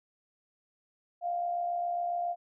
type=tone with amplitude modulation; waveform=sine; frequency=698.5 Hz; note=F5; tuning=in tune; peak=-27 dBFS; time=1.21-2.36 s; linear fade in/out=50 ms; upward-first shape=sine; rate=67.3 Hz; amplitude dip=45%; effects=none